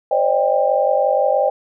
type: tone cluster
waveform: sine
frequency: 521 / 572 / 618 / 793 Hz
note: C5 / D5 / D#5 / G5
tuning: -7 / -46 / -12 / +20 cents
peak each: -19 dBFS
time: 0.11-1.5 s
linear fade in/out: 5 ms
effects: none